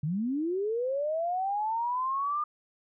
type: linear sweep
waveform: sine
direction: up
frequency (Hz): 138.59 to 1215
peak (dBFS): -27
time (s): 0.03-2.44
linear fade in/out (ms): 5
effects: none